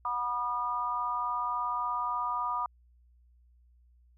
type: harmonic tone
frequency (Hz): 243.5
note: B3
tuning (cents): -24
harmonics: 3 / 4 / 5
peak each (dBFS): -40 / -32 / -32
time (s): 0.05-2.66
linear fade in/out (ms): 2
effects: added 60 Hz sine -59 dBFS peak until 4.17 s